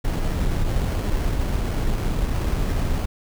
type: noise with sample-and-hold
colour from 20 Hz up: brown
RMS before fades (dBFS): -22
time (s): 0.04-3.06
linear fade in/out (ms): 10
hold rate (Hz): 3675
effects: none